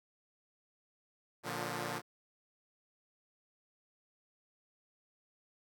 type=chord; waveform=5% pulse; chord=Bb major; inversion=none; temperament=equal with one note detuned; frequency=116.54 / 146.83 / 177.36 Hz; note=Bb2 / D3 / F3; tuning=0 / 0 / +27 cents; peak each=-30 dBFS; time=1.43-2.02 s; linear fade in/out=50 ms; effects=none